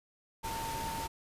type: tone in noise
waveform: sine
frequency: 900 Hz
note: A5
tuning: 39 cents sharp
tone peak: -37 dBFS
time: 0.43-1.08 s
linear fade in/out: 20 ms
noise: pink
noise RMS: -40 dBFS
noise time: 0.43-1.08 s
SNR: 0 dB
effects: resampled to 32000 Hz